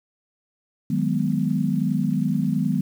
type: chord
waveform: sine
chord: G# minor seventh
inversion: second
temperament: equal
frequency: 155.56 / 185 / 207.7 / 246.9 Hz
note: D#3 / F#3 / G#3 / B3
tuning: 0 / 0 / 0 / 0 cents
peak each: -25 dBFS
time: 0.9-2.81 s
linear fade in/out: 5 ms
effects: 8-bit